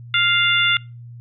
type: harmonic tone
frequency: 698.5 Hz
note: F5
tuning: in tune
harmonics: 2 / 3 / 4 / 5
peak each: -20 / -20 / -20 / -20 dBFS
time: 0.14-0.77 s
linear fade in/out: 2 ms
effects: noise-tail reverb RT60 0.3 s tail -25 dB re dry + added 119 Hz sine -35 dBFS peak until 1.2 s